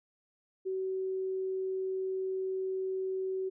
sine tone, 378.4 Hz, F#4, 39 cents sharp, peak -31 dBFS, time 0.65-3.5 s, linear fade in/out 20 ms, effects none

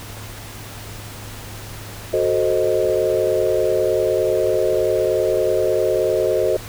sine chord, F# diminished seventh, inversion none, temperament equal, 370 / 440 / 523.3 / 622.3 Hz, F#4 / A4 / C5 / Eb5, 0 / 0 / 0 / 0 cents, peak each -21 dBFS, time 2.13-6.57 s, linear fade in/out 5 ms, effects added 104 Hz sine -36 dBFS peak until 6.68 s + pink hiss -36 dBFS RMS until 6.68 s

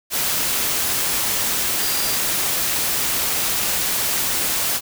sine tone in noise, 4772 Hz, D8, 27 cents sharp, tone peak -29 dBFS, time 1.78-2.19 s, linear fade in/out 50 ms, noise white, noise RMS -21 dBFS, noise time 0.1-4.81 s, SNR -11 dB, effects none

